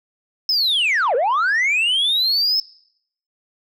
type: linear two-way sweep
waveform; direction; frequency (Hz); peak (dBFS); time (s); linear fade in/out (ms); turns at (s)
sine; down then up; 5274 to 450 to 5274; -13; 0.49-2.6; 2; 1.15
effects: noise-tail reverb RT60 0.7 s tail -23 dB re dry + tanh soft clip ceiling -14 dBFS